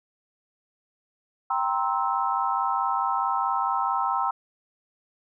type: chord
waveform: sine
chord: C dominant seventh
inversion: second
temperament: just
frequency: 784.9 / 941.9 / 1046.5 / 1308.1 Hz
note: G5 / Bb5 / C6 / E6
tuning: +2 / +18 / 0 / -14 cents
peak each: -28 dBFS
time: 1.5-4.31 s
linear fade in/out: 5 ms
effects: none